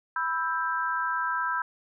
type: chord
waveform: sine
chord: E minor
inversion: second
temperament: just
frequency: 988.9 / 1318.5 / 1582.2 Hz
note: B5 / E6 / G6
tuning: +2 / 0 / +16 cents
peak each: -30 dBFS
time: 0.16-1.62 s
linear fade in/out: 2 ms
effects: none